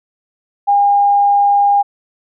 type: tone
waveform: sine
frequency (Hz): 809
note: G#5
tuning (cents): -46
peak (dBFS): -8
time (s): 0.67-1.83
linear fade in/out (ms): 20
effects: none